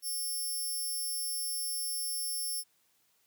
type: tone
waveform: 5% pulse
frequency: 5400 Hz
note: E8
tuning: 41 cents sharp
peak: -27 dBFS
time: 0.02-2.64 s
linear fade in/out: 50 ms
effects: white hiss -71 dBFS RMS until 3.26 s + high-pass 80 Hz 12 dB/octave